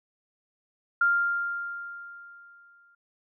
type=tone with exponential decay; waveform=sine; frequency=1396.9 Hz; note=F6; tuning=in tune; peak=-18 dBFS; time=1.01-2.95 s; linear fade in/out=5 ms; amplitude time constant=420 ms; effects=none